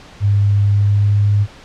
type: tone with pitch glide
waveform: sine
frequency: 101.4 to 102.46 Hz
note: G#2 to G#2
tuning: -41 to -23 cents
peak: -10 dBFS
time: 0.2-1.47 s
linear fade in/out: 50 ms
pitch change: +18 cents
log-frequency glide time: 0.65-1.17 s
effects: pink hiss -40 dBFS RMS until 1.64 s + low-pass 5000 Hz 12 dB/octave